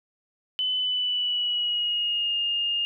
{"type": "tone with pitch glide", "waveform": "sine", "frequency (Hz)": [3016, 2830], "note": ["F#7", "F7"], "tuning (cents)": [32, 22], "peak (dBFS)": -23, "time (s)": [0.59, 2.85], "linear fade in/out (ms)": 0, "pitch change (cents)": -110, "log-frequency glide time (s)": [0.75, 2.36], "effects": []}